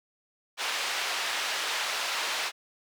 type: band-pass noise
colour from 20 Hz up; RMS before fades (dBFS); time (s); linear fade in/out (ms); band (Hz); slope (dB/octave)
white; -31; 0.57-2.52; 50; 680 to 3800; 12
effects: none